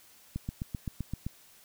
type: click train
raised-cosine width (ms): 5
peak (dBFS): -21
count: 8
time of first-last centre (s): 0.36-1.266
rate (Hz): 7.73
effects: white hiss -58 dBFS RMS until 1.64 s